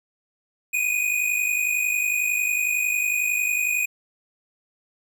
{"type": "tone pair together", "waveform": "square", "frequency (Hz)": [2438, 2489], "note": ["D#7", "D#7"], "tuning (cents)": [-36, 0], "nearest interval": "unison", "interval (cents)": 36, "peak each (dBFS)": [-27, -23], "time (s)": [0.73, 3.86], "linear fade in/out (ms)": 10, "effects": []}